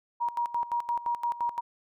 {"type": "tone with tremolo", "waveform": "sine", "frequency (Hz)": 950, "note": "A#5", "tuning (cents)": 33, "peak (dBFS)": -25, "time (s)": [0.2, 1.61], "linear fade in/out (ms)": 20, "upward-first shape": "square", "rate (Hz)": 5.8, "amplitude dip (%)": 80, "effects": []}